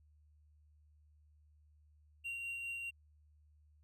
triangle tone with tremolo, 2759 Hz, F7, 22 cents flat, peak -37 dBFS, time 2.24-2.91 s, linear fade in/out 20 ms, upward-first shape triangle, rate 4.9 Hz, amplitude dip 30%, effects added 75 Hz sine -64 dBFS peak until 3.83 s

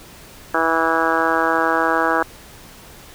harmonic tone, 163.3 Hz, E3, 16 cents flat, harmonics 2 / 3 / 4 / 5 / 6 / 7 / 8 / 9 / 10, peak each -24 / -24 / -24 / -24 / -24 / -24 / -24 / -24 / -24 dBFS, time 0.54-2.23 s, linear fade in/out 5 ms
click train, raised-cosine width 0.2 ms, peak -27 dBFS, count 136, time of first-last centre 0.7-2.163 s, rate 92.3 Hz
effects pink hiss -42 dBFS RMS until 3.14 s

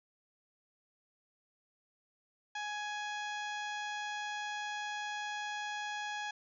harmonic tone, 835 Hz, G#5, 9 cents sharp, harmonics 1 / 2 / 3 / 4 / 5 / 6 / 7 / 8, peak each -40 / -41 / -47 / -47 / -55 / -56 / -57 / -55 dBFS, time 2.55-6.31 s, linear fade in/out 5 ms, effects none

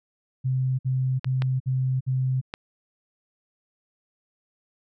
sine tone bursts, 130 Hz, C3, 11 cents flat, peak -21 dBFS, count 5, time 0.44-2.414 s, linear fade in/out 20 ms, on 350 ms, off 56 ms
clicks, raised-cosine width 0.3 ms, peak -15 dBFS, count 3, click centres 1.245 / 1.421 / 2.539 s
effects none

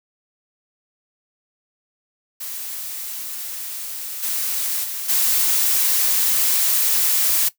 blue noise with level steps, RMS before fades -30 / -23 / -28 / -18 dBFS, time 2.4-7.49 s, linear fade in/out 10 ms, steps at 4.22 / 4.83 / 5.08 s, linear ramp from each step 20 ms, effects noise-tail reverb RT60 0.1 s tail -17 dB re dry

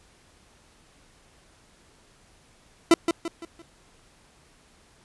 40% pulse tone with echo, 335 Hz, E4, 28 cents sharp, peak -11 dBFS, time 2.91-2.94 s, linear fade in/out 2 ms, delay 170 ms, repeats 4, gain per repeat -8 dB, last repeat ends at 3.62 s, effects pink hiss -58 dBFS RMS until 5.04 s + resampled to 24000 Hz

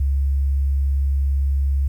sine tone, 68.8 Hz, C#2, 12 cents flat, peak -16 dBFS, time 0-1.88 s, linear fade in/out 5 ms, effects 9-bit

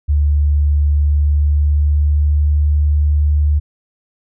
sine tone with pitch glide, 73.2 to 74.09 Hz, D2 to D2, -5 to +16 cents, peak -10 dBFS, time 0.08-3.6 s, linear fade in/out 20 ms, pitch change +21 cents, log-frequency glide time 0.96-2.58 s, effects none

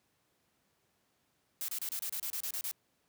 blue noise bursts, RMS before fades -37 dBFS, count 11, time 1.61-2.713 s, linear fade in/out 0 ms, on 73 ms, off 30 ms, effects pink hiss -75 dBFS RMS until 3.08 s + high-pass 100 Hz 12 dB/octave

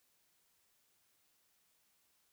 silence, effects white hiss -75 dBFS RMS until 2.32 s

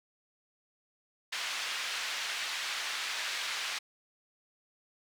pink band-pass noise, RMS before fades -36 dBFS, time 1.32-3.79 s, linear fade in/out 10 ms, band 1700 to 4800 Hz, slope 12 dB/octave, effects none

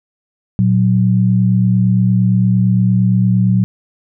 sine tone pair together, 116.54 / 185.27 Hz, A#2 / F#3, 0 / +3 cents, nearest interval minor sixth, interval 803 cents, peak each -12 dBFS, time 0.59-3.64 s, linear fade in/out 0 ms, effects none

